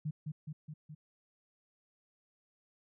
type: tone with echo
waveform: sine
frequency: 152.3 Hz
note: D#3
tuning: 37 cents flat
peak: -33 dBFS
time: 0.05-0.11 s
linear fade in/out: 10 ms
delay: 210 ms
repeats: 4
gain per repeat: -3 dB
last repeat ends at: 0.95 s
effects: none